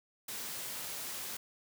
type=high-pass noise; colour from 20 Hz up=white; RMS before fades=-41 dBFS; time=0.28-1.37 s; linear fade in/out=5 ms; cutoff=100 Hz; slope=12 dB/octave; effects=none